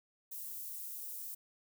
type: high-pass noise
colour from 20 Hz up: white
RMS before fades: -44 dBFS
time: 0.31-1.35 s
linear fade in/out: 10 ms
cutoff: 12000 Hz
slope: 12 dB/octave
effects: none